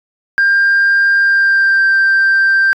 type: tone with pitch glide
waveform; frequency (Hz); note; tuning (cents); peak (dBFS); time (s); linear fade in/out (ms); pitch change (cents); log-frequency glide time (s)
sine; 1597 to 1573.2; G6 to G6; +32 to +6; -6; 0.38-2.73; 0; -26; 1.18-1.9
effects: tanh soft clip ceiling -6 dBFS